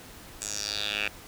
10% pulse tone with band-pass filter sweep, 103.83 Hz, G#2, in tune, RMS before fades -32 dBFS, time 0.41-1.08 s, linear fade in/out 5 ms, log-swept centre 7800 to 2400 Hz, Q 3.9, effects pink hiss -47 dBFS RMS until 1.27 s

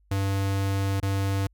square tone with dropouts, 97.9 Hz, G2, 2 cents flat, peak -24 dBFS, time 0.11-1.47 s, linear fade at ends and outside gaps 5 ms, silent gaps 1.001-1.027 s, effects added 50 Hz sine -59 dBFS peak until 1.53 s

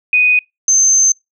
sine tone pair in turn, 2489 / 6254 Hz, D#7 / G8, 0 / -5 cents, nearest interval octave + major third, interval 1595 cents, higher second, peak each -8 dBFS, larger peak neither, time 0.13-0.39 / 0.68-1.12 s, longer second, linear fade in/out 2 ms, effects noise-tail reverb RT60 0.2 s tail -26 dB re dry

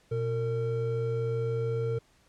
triangle tone pair together, 120.22 / 456.8 Hz, B2 / A#4, -46 / -35 cents, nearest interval octave + major seventh, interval 2311 cents, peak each -28 dBFS, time 0.11-1.99 s, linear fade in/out 10 ms, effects pink hiss -64 dBFS RMS until 2.28 s + low-pass 9000 Hz 12 dB/octave

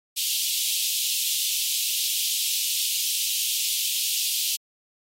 pink high-pass noise, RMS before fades -26 dBFS, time 0.16-4.57 s, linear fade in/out 20 ms, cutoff 2800 Hz, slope 48 dB/octave, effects AAC 48 kbps

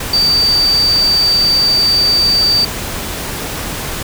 sine tone in noise, 4632 Hz, D8, 25 cents flat, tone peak -9 dBFS, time 0.13-2.65 s, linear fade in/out 5 ms, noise pink, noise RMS -22 dBFS, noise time 0-4.03 s, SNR +10 dB, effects none

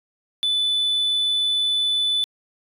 sine tone, 3493 Hz, A7, 13 cents flat, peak -16 dBFS, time 0.43-2.24 s, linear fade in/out 0 ms, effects tanh soft clip ceiling -17 dBFS

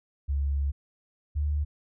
sine tone pair in turn, 70.1 / 73.81 Hz, C#2 / D2, +20 / +9 cents, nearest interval minor second, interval 89 cents, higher second, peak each -24 dBFS, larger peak neither, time 0.28-0.72 / 1.35-1.65 s, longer first, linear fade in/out 20 ms, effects none

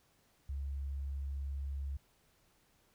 sine tone, 69.2 Hz, C#2, 2 cents flat, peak -36 dBFS, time 0.49-1.97 s, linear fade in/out 5 ms, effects pink hiss -71 dBFS RMS until 2.94 s

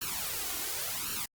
white noise with flanger, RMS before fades -35 dBFS, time 0.01-1.26 s, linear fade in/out 10 ms, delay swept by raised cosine 0.7 to 2.8 ms, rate 0.91 Hz, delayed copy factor +0.75, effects Opus 48 kbps

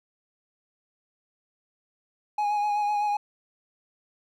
triangle tone with vibrato, 830.6 Hz, G#5, in tune, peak -21 dBFS, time 2.38-3.17 s, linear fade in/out 5 ms, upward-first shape sine, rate 7.9 Hz, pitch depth 24 cents each way, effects none

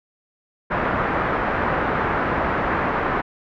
white low-pass noise, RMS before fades -22 dBFS, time 0.7-3.22 s, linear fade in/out 20 ms, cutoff 1600 Hz, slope 24 dB/octave, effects none

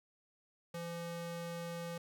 square ring-modulated tone, 340 Hz, F4, 46 cents flat, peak -38 dBFS, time 0.74-1.98 s, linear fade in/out 5 ms, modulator 172 Hz, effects none

